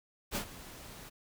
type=noise with ADSR envelope; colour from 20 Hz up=pink; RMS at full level=-33 dBFS; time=0.31-1.1 s; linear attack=49 ms; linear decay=86 ms; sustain=-16 dB; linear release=19 ms; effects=none